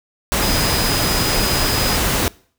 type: tone in noise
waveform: sine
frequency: 4988 Hz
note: D#8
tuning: 3 cents sharp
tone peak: -23 dBFS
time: 0.42-1.96 s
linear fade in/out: 0 ms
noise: pink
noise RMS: -18 dBFS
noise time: 0.32-2.28 s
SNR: -8 dB
effects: noise-tail reverb RT60 0.5 s tail -23 dB re dry